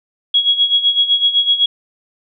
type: tone with tremolo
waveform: sine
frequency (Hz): 3322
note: G#7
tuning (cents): 0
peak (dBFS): -8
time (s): 0.34-1.66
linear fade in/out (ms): 5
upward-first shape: sine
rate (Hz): 7.9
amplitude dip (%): 75
effects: none